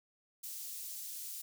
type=high-pass noise; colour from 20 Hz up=white; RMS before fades=-44 dBFS; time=0.43-1.42 s; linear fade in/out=10 ms; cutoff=5300 Hz; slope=12 dB/octave; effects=none